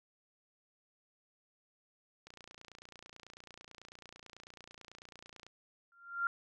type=click train; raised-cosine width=0.2 ms; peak=-34 dBFS; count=94; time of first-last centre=2.27-5.466 s; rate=29.1 Hz
type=tone with exponential growth; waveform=sine; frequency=1388 Hz; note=F6; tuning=11 cents flat; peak=-27 dBFS; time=5.92-6.27 s; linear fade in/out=1 ms; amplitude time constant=76 ms
effects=none